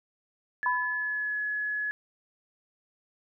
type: tone with pitch glide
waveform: sine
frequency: 1716 to 1696.3 Hz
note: A6 to G#6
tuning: -44 to +36 cents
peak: -28 dBFS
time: 0.63-1.91 s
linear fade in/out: 0 ms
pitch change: -20 cents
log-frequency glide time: 0.89-1.37 s
type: tone with exponential decay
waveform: sine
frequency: 996 Hz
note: B5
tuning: 14 cents sharp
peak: -23 dBFS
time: 0.66-1.4 s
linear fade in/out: 1 ms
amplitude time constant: 160 ms
effects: none